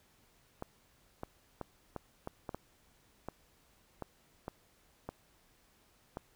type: clicks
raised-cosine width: 1 ms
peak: -25 dBFS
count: 12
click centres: 0.624 / 1.234 / 1.613 / 1.963 / 2.274 / 2.492 / 2.546 / 3.286 / 4.023 / 4.481 / 5.09 / 6.171 s
effects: pink hiss -68 dBFS RMS until 6.35 s